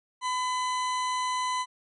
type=tone; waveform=40% pulse; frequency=1007 Hz; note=B5; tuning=33 cents sharp; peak=-26 dBFS; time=0.21-1.66 s; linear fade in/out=50 ms; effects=resampled to 22050 Hz